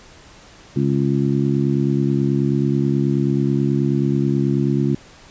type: harmonic tone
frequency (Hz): 69.3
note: C#2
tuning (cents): 0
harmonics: 2 / 3 / 4 / 5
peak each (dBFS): -19 / -21 / -22 / -23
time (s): 0.76-4.95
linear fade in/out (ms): 5
effects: pink hiss -45 dBFS RMS until 5.3 s + resampled to 16000 Hz